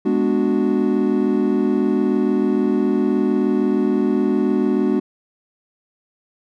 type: chord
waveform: triangle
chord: G# half-diminished seventh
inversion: none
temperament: equal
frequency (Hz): 207.7 / 246.9 / 293.7 / 370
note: G#3 / B3 / D4 / F#4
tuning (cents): 0 / 0 / 0 / 0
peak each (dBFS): -19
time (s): 0.05-5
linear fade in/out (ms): 10
effects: none